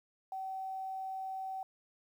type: tone with quantisation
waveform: sine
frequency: 764 Hz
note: G5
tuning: 45 cents flat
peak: -37 dBFS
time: 0.32-1.63 s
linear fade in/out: 2 ms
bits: 11
effects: none